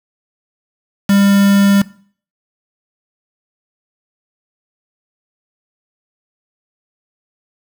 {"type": "tone with quantisation", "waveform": "triangle", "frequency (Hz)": 199.2, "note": "G3", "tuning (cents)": 28, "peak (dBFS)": -6, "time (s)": [1.09, 1.82], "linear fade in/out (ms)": 5, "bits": 3, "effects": ["noise-tail reverb RT60 0.5 s tail -20 dB re dry"]}